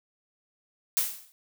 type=noise with exponential decay; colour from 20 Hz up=blue; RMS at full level=-22 dBFS; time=0.97-1.32 s; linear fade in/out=0 ms; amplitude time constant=75 ms; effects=none